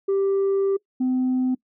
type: tone pair in turn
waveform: sine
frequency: 392 / 255.8 Hz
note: G4 / C4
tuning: 0 / -39 cents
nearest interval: perfect fifth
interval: 739 cents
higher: first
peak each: -16 / -17 dBFS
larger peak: first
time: 0.08-0.77 / 1-1.55 s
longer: first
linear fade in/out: 10 ms
effects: noise-tail reverb RT60 0.1 s tail -23 dB re dry + tanh soft clip ceiling -17 dBFS